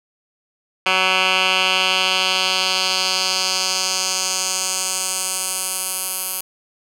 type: tone with band-pass filter sweep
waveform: 10% pulse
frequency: 187.2 Hz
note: F#3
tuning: 20 cents sharp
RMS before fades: -20 dBFS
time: 0.86-6.41 s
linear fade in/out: 2 ms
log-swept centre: 2300 to 12000 Hz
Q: 1.8
effects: none